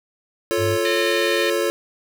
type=chord; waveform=square; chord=F augmented; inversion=none; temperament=equal; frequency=349.2 / 440 / 554.4 Hz; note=F4 / A4 / C#5; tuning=0 / 0 / 0 cents; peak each=-24 dBFS; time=0.51-1.7 s; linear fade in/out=0 ms
type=tone; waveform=triangle; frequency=100 Hz; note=G2; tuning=35 cents sharp; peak=-21 dBFS; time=0.57-0.78 s; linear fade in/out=50 ms
type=harmonic tone; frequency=608 Hz; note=D#5; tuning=40 cents flat; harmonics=3 / 4 / 5 / 6 / 7; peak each=-26 / -28 / -30 / -32 / -33 dBFS; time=0.85-1.5 s; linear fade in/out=2 ms
effects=none